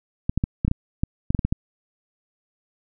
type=clicks; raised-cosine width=5 ms; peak=-8 dBFS; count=12; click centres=0.295 / 0.376 / 0.439 / 0.649 / 0.68 / 0.714 / 1.035 / 1.305 / 1.348 / 1.392 / 1.45 / 1.525 s; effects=none